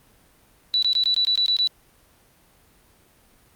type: tone bursts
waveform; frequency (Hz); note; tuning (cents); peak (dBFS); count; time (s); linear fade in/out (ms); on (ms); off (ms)
sine; 3951; B7; 0; -17; 9; 0.74-1.673; 0; 85; 21
effects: pink hiss -57 dBFS RMS until 3.55 s + Opus 32 kbps